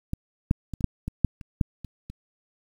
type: clicks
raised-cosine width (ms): 5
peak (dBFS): -15 / -7 / -20 / -21 / -6 / -17 / -6 / -29 / -8 / -25 / -25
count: 11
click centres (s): 0.134 / 0.511 / 0.737 / 0.808 / 0.843 / 1.08 / 1.247 / 1.412 / 1.612 / 1.847 / 2.1
effects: 8-bit